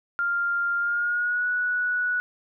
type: tone with pitch glide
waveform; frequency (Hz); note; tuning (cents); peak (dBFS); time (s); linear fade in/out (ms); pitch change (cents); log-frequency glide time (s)
sine; 1396.9 to 1471.4; F6 to F#6; 0 to -10; -22; 0.19-2.2; 0; +90; 0.78-1.47
effects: none